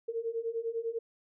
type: beating tone pair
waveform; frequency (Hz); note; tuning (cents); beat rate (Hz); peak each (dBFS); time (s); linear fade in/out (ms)
sine; 451.9 / 461.9; A4 / A#4; +46 / -16; 10; -36 / -34; 0.08-0.99; 10
effects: none